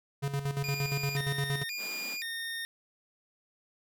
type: tone with tremolo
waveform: square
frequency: 140 Hz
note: C#3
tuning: 18 cents sharp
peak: -29 dBFS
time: 0.22-1.64 s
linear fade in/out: 20 ms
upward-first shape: square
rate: 8.6 Hz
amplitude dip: 65%
type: tone with vibrato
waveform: 25% pulse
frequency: 2109 Hz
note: C7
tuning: 13 cents sharp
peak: -31 dBFS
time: 0.64-2.65 s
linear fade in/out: 0 ms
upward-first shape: square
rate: 0.95 Hz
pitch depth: 240 cents each way
type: high-pass noise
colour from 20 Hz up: pink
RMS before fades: -46 dBFS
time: 1.77-2.18 s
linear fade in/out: 50 ms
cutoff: 190 Hz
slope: 48 dB/octave
effects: none